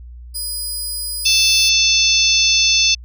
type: tone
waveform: 15% pulse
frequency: 4950 Hz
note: D#8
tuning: 10 cents flat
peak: -16 dBFS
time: 0.34-1.7 s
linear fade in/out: 20 ms
type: harmonic tone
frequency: 880 Hz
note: A5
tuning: in tune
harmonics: 3 / 4 / 5 / 6 / 7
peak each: -18 / -18 / -18 / -18 / -18 dBFS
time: 1.25-2.95 s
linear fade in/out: 10 ms
effects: added 60 Hz sine -33 dBFS peak until 3.04 s